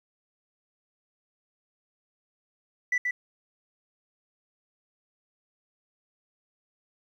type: tone with echo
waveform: sine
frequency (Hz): 1976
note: B6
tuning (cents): 0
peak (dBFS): -20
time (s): 2.92-2.98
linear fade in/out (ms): 5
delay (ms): 130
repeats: 1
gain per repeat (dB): -4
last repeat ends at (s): 3.11
effects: tanh soft clip ceiling -21 dBFS + 10-bit